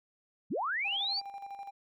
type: linear sweep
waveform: sine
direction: up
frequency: 116.54 to 4789 Hz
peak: -30 dBFS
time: 0.5-1.21 s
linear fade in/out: 20 ms
type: tone with tremolo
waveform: triangle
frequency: 796 Hz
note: G5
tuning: 26 cents sharp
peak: -37 dBFS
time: 0.84-1.71 s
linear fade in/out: 20 ms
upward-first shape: square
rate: 12 Hz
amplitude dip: 55%
effects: none